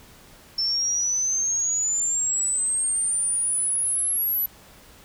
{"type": "exponential sweep", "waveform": "sine", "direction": "up", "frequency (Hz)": [5340, 11940], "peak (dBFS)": -21, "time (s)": [0.58, 4.46], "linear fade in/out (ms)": 5, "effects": ["pink hiss -50 dBFS RMS until 5.04 s"]}